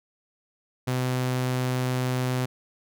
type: tone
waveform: sawtooth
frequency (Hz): 127.2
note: C3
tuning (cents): -48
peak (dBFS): -20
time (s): 0.87-2.46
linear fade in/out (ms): 10
effects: none